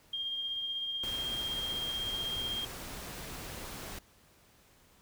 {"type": "tone with tremolo", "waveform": "sine", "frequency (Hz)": 3212, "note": "G7", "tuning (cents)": 41, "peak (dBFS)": -32, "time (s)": [0.13, 2.65], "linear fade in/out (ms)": 5, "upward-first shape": "sine", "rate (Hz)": 16, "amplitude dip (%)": 30}
{"type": "noise", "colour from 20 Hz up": "pink", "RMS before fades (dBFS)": -43, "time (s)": [1.03, 3.99], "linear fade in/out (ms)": 5}
{"effects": ["pink hiss -63 dBFS RMS until 5.01 s"]}